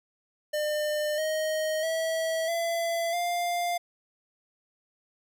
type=tone with pitch steps; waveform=square; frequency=602 / 625 / 648.9 / 673.8 / 699.6 Hz; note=D5 / D#5 / E5 / E5 / F5; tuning=+43 / +8 / -27 / +38 / +3 cents; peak=-27 dBFS; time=0.53-3.78 s; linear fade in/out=10 ms; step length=650 ms; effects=none